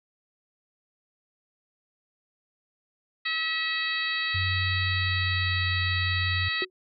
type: harmonic tone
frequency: 645 Hz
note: E5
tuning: 38 cents flat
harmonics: 2 / 3 / 4 / 5 / 6 / 7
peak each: -37 / -29 / -33 / -39 / -32 / -37 dBFS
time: 3.25-6.65 s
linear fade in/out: 10 ms
type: tone with pitch glide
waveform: sine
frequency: 93.8 to 91.92 Hz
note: F#2 to F#2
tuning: +24 to -11 cents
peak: -27 dBFS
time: 4.34-6.49 s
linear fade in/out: 10 ms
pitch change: -35 cents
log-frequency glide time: 4.9-5.65 s
type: tone with exponential decay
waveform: sine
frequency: 370 Hz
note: F#4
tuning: in tune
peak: -25 dBFS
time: 6.62-6.7 s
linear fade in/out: 1 ms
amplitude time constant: 17 ms
effects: none